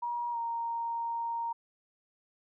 sine tone with pitch glide, 954 to 929.5 Hz, A#5 to A#5, +40 to -5 cents, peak -31 dBFS, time 0.02-1.53 s, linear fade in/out 10 ms, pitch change -45 cents, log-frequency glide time 0.32-0.37 s, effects none

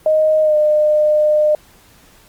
sine tone with pitch glide, 622.3 to 605.6 Hz, D#5 to D#5, 0 to -47 cents, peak -10 dBFS, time 0.06-1.55 s, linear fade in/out 2 ms, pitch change -47 cents, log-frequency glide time 0.42-0.55 s, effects pink hiss -48 dBFS RMS until 2.28 s + Opus 32 kbps

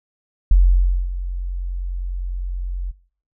sine tone with ADSR envelope, 44.84 Hz, F1, 46 cents sharp, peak -7 dBFS, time 0.51-2.92 s, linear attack 3 ms, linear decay 570 ms, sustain -15 dB, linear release 21 ms, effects noise-tail reverb RT60 0.5 s tail -21 dB re dry

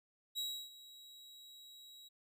40% pulse tone with ADSR envelope, 3859 Hz, B7, 41 cents flat, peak -35 dBFS, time 0.35-2.09 s, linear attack 33 ms, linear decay 310 ms, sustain -18 dB, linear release 16 ms, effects none

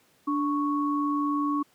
sine tone pair together, 292.1 / 1108.7 Hz, D4 / C#6, -9 / 0 cents, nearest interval octave + major seventh, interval 2309 cents, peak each -25 / -28 dBFS, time 0.27-1.63 s, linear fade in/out 10 ms, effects pink hiss -63 dBFS RMS until 1.74 s + high-pass 150 Hz 12 dB/octave

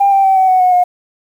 sine tone with pitch steps, 797 / 783.3 / 769.9 / 756.6 / 743.6 / 730.9 / 718.3 Hz, G5 / G5 / G5 / F#5 / F#5 / F#5 / F5, +28 / -2 / -31 / +38 / +8 / -21 / +48 cents, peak -6 dBFS, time 0-0.84 s, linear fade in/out 10 ms, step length 120 ms, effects tanh soft clip ceiling -2 dBFS + 7-bit

